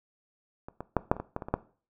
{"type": "clicks", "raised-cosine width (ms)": 1, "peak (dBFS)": [-26, -22, -9, -7, -26, -20, -17, -23, -23, -10], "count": 10, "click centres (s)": [0.685, 0.806, 0.967, 1.115, 1.166, 1.2, 1.364, 1.422, 1.485, 1.54], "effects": ["noise-tail reverb RT60 0.4 s tail -18 dB re dry"]}